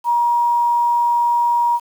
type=tone with quantisation; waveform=sine; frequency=951 Hz; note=A#5; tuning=34 cents sharp; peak=-13 dBFS; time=0.04-1.8 s; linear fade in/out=50 ms; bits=7; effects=none